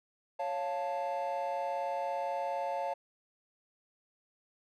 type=chord; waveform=triangle; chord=Db augmented; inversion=none; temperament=equal; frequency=554.4 / 698.5 / 880 Hz; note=Db5 / F5 / A5; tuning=0 / 0 / 0 cents; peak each=-34 dBFS; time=0.39-2.94 s; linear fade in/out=10 ms; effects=tanh soft clip ceiling -24 dBFS